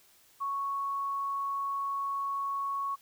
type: tone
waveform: sine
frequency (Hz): 1108.7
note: C#6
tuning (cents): 0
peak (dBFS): -30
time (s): 0.4-2.96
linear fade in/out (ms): 20
effects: white hiss -62 dBFS RMS until 3.01 s